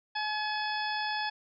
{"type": "harmonic tone with a mistuned harmonic", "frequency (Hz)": 851, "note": "G#5", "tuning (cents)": 42, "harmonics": [1, 2, 3, 4, 5, 6], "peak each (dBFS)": [-33, -35, -41, -40, -43, -40], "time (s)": [0.15, 1.3], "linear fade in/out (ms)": 10, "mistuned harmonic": 5, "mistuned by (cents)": 68, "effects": []}